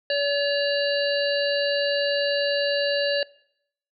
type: harmonic tone with a mistuned harmonic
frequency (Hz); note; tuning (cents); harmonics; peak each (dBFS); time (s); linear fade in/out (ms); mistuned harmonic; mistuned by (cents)
570; C#5; +48; 1 / 3 / 5 / 7 / 8; -23 / -28 / -30 / -31 / -32; 0.1-3.23; 2; 5; -18
effects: noise-tail reverb RT60 0.7 s tail -22 dB re dry